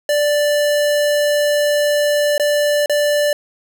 square tone with dropouts, 587.3 Hz, D5, in tune, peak -14 dBFS, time 0.09-3.33 s, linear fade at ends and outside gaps 2 ms, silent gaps 2.38-2.397 / 2.86-2.896 s, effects none

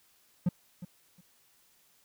triangle tone with echo, 177.2 Hz, F3, 25 cents sharp, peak -21 dBFS, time 0.46-0.49 s, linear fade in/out 5 ms, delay 360 ms, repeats 2, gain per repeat -15 dB, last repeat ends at 1.21 s, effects white hiss -66 dBFS RMS until 2.04 s

